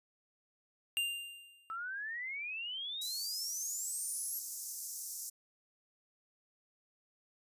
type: tone with exponential decay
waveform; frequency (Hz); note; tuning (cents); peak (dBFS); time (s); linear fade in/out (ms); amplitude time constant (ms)
square; 2794; F7; 0; -30; 0.97-1.76; 0; 170
type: exponential sweep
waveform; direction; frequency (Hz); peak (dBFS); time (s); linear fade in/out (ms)
sine; up; 1297 to 11840; -38; 1.7-4.39; 0
type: high-pass noise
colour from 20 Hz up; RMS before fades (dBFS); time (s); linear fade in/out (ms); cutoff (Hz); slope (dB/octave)
pink; -42; 3.01-5.3; 10; 5600; 48
effects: resampled to 32000 Hz